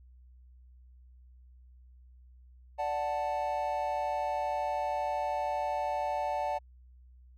triangle chord, D major, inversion none, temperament equal, 587.3 / 740 / 880 Hz, D5 / F#5 / A5, 0 / 0 / 0 cents, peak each -33 / -32 / -32 dBFS, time 2.78-6.59 s, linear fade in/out 20 ms, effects added 62 Hz sine -53 dBFS peak until 7.37 s

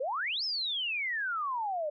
sine exponential two-way sweep, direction up then down, 480.8 to 5390 to 579 Hz, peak -30 dBFS, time 0-1.9 s, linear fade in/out 10 ms, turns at 0.44 s, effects none

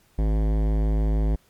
sine tone with hard clipping, 53.1 Hz, G#1, 39 cents sharp, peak -21 dBFS, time 0.18-1.36 s, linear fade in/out 10 ms, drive 18 dB, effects pink hiss -61 dBFS RMS until 1.49 s + MP3 96 kbps

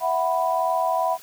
sine chord, E suspended second, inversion none, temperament just, 659.3 / 741.7 / 988.9 Hz, E5 / F#5 / B5, 0 / +4 / +2 cents, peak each -24 dBFS, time 0-1.18 s, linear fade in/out 50 ms, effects white hiss -46 dBFS RMS until 1.22 s

